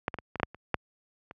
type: clicks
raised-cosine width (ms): 0.5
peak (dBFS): -12 / -18 / -21 / -21 / -14 / -7 / -29 / -9 / -27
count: 9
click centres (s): 0.081 / 0.142 / 0.187 / 0.357 / 0.399 / 0.432 / 0.546 / 0.743 / 1.311
effects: high-pass 60 Hz 12 dB/octave